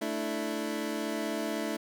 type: chord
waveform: 25% pulse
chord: A suspended fourth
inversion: none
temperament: equal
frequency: 220 / 293.7 / 329.6 Hz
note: A3 / D4 / E4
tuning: 0 / 0 / 0 cents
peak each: -32 dBFS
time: 0.01-1.77 s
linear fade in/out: 10 ms
effects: none